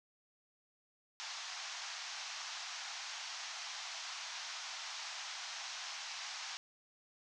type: band-pass noise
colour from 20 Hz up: white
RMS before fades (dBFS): -45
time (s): 1.2-6.57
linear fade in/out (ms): 0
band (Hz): 700 to 6400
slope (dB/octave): 48
effects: none